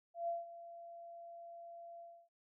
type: tone with ADSR envelope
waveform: sine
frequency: 682 Hz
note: F5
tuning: 41 cents flat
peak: -34 dBFS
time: 0.14-2.29 s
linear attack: 140 ms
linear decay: 170 ms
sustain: -15 dB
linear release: 290 ms
effects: none